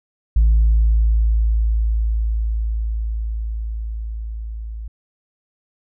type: tone with level ramp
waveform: sine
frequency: 55 Hz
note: A1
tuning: in tune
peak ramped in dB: -8 to -27 dBFS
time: 0.36-4.88 s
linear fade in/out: 5 ms
effects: tanh soft clip ceiling -8 dBFS